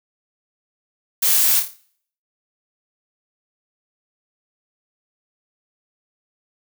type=noise with echo; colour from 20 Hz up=blue; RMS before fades=-17 dBFS; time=1.22-1.6 s; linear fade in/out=10 ms; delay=28 ms; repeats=6; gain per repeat=-6 dB; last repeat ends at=1.768 s; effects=noise-tail reverb RT60 0.6 s tail -22 dB re dry